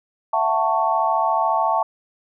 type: chord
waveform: sine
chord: F# minor seventh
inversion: third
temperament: just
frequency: 666 / 740 / 888 / 1110 Hz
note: E5 / F#5 / A5 / C#6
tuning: +18 / 0 / +16 / +2 cents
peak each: -23 / -24 / -20 / -23 dBFS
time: 0.33-1.83 s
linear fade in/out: 5 ms
effects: none